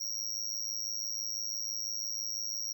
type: tone with amplitude modulation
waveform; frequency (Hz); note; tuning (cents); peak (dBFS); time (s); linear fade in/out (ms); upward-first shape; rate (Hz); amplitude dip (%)
square; 5630; F8; +13; -30; 0-2.73; 10; sine; 106; 100
effects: none